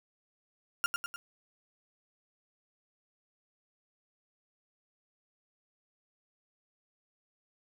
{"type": "tone with echo", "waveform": "35% pulse", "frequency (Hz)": 1396.9, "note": "F6", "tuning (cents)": 0, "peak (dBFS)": -24, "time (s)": [0.84, 0.86], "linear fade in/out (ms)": 0, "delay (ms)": 100, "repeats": 3, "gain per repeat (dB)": -5, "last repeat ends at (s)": 1.16, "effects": []}